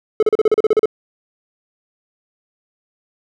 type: tone bursts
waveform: triangle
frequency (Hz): 432.1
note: A4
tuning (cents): -31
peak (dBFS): -7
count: 11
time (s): 0.2-0.857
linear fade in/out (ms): 2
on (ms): 27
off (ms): 36
effects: none